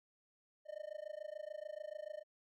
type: tone with amplitude modulation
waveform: triangle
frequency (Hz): 609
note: D#5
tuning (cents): -37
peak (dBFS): -38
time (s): 0.65-2.24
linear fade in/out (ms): 50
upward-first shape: sine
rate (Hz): 26.9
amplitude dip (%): 100
effects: none